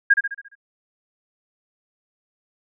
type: tone with echo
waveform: sine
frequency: 1626 Hz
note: G#6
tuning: 37 cents flat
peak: -9 dBFS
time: 0.1-0.14 s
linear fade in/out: 10 ms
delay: 69 ms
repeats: 6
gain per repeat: -6 dB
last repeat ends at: 0.554 s
effects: none

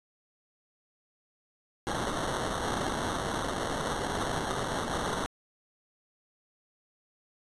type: noise with sample-and-hold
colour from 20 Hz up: white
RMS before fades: -32 dBFS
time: 1.87-5.26 s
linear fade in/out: 0 ms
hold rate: 2450 Hz
effects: resampled to 24000 Hz

